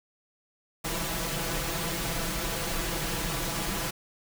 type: noise with comb filter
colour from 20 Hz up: pink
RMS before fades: -31 dBFS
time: 0.84-3.91 s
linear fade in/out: 10 ms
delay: 6 ms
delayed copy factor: +0.95
effects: none